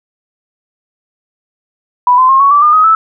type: tone with pitch steps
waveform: sine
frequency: 987.8 / 1028.6 / 1071 / 1115.2 / 1161.2 / 1209.1 / 1259 / 1311 Hz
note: B5 / C6 / C6 / C#6 / D6 / D#6 / D#6 / E6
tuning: 0 / -30 / +40 / +10 / -20 / -50 / +20 / -10 cents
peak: -4 dBFS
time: 2.07-2.95 s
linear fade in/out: 2 ms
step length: 110 ms
effects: none